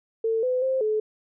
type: tone with pitch steps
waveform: sine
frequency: 449.1 / 506 / 525 / 430.3 Hz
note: A4 / B4 / C5 / A4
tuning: +35 / +42 / +6 / -39 cents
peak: -21 dBFS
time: 0.24-1 s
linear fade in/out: 5 ms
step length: 190 ms
effects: none